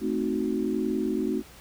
sine chord, A diminished seventh, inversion none, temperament equal, 220 / 261.6 / 311.1 / 370 Hz, A3 / C4 / Eb4 / Gb4, 0 / 0 / 0 / 0 cents, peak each -30 dBFS, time 0-1.43 s, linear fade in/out 50 ms, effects added 60 Hz sine -53 dBFS peak until 1.6 s + pink hiss -50 dBFS RMS until 1.6 s

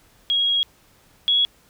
sine tone pair in turn, 3295 / 3347 Hz, G#7 / G#7, -14 / +13 cents, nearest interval unison, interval 27 cents, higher second, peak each -17 / -15 dBFS, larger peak second, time 0.3-0.63 / 1.28-1.45 s, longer first, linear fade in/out 0 ms, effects pink hiss -56 dBFS RMS until 1.69 s

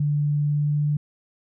sine tone with pitch glide, 146.83 to 147.85 Hz, D3 to D3, 0 to +12 cents, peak -19 dBFS, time 0-0.97 s, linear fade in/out 5 ms, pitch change +12 cents, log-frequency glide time 0.44-0.85 s, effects none

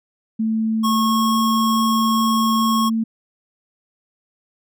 sine tone with pitch glide, 221.3 to 224.4 Hz, A3 to A3, +10 to +34 cents, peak -17 dBFS, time 0.39-3.04 s, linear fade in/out 10 ms, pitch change +24 cents, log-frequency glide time 0.83-1.26 s
square tone, 1093 Hz, C#6, 25 cents flat, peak -19 dBFS, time 0.83-2.9 s, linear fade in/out 20 ms
effects none

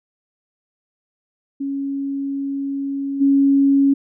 sine tone with level steps, 276.7 Hz, C#4, 3 cents flat, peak -21 / -11 dBFS, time 1.6-3.94 s, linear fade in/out 10 ms, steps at 3.2 s, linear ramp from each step 20 ms, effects none

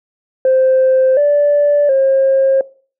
sine tone with pitch steps, 522 / 582 / 537 Hz, C5 / D5 / C5, -4 / -16 / +45 cents, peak -7 dBFS, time 0.45-2.61 s, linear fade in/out 2 ms, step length 720 ms, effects noise-tail reverb RT60 0.4 s tail -21 dB re dry + tanh soft clip ceiling -5 dBFS

